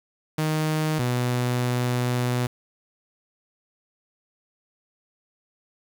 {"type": "tone pair in turn", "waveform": "sawtooth", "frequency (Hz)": [155.56, 123.47], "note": ["D#3", "B2"], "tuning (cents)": [0, 0], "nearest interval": "major third", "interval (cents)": 400, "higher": "first", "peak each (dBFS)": -18, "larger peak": "neither", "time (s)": [[0.38, 0.99], [0.99, 2.47]], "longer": "second", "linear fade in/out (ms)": 5, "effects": ["8-bit"]}